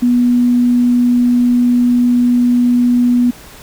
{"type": "tone", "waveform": "sine", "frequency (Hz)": 244, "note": "B3", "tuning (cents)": -21, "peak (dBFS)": -8, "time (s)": [0.02, 3.31], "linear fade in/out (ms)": 10, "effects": ["pink hiss -37 dBFS RMS until 3.62 s"]}